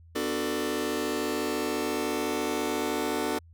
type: chord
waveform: sawtooth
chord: B minor seventh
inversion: none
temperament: just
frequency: 246.9 / 296.3 / 370.4 / 444.5 Hz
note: B3 / D4 / F#4 / A4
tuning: 0 / +15 / +2 / +18 cents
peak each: -31 / -28 / -29 / -28 dBFS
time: 0.15-3.39 s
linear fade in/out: 10 ms
effects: added 83 Hz sine -50 dBFS peak until 3.53 s